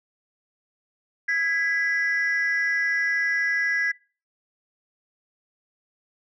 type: tone pair together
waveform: sine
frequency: 1653.7 / 1986 Hz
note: G#6 / B6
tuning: -8 / +9 cents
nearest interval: minor third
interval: 317 cents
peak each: -22 dBFS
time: 1.28-3.92 s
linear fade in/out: 10 ms
effects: noise-tail reverb RT60 0.4 s tail -25 dB re dry + tanh soft clip ceiling -17 dBFS